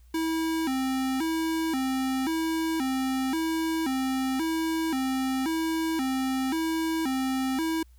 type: tone with vibrato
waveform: square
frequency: 291.9 Hz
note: D4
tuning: 10 cents flat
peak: -26 dBFS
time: 0.14-7.83 s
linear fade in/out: 5 ms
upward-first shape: square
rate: 0.94 Hz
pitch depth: 180 cents each way
effects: added 60 Hz sine -51 dBFS peak until 7.98 s + white hiss -68 dBFS RMS until 7.98 s